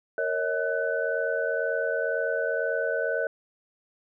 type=tone cluster; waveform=sine; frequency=463 / 552 / 634 / 1501 Hz; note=A#4 / C#5 / D#5 / F#6; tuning=-12 / -7 / +32 / +24 cents; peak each=-30 dBFS; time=0.18-3.27 s; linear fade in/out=2 ms; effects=none